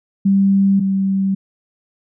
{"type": "tone pair in turn", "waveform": "sine", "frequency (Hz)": [196, 193.64], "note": ["G3", "G3"], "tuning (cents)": [0, -21], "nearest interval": "unison", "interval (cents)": 21, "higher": "first", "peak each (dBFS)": [-10, -14], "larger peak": "first", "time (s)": [[0.25, 0.8], [0.8, 1.35]], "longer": "neither", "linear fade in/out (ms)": 10, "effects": []}